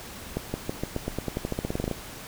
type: accelerating click train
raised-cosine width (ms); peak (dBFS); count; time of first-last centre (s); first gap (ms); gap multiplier
2; -14; 19; 0.37-1.913; 170; 0.91
effects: pink hiss -41 dBFS RMS until 2.27 s